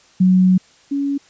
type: tone pair in turn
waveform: sine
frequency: 185 / 280.7 Hz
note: F#3 / C#4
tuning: 0 / +22 cents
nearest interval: perfect fifth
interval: 722 cents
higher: second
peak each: -9 / -17 dBFS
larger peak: first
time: 0.2-0.58 / 0.91-1.18 s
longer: first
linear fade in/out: 10 ms
effects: white hiss -51 dBFS RMS until 1.29 s + resampled to 16000 Hz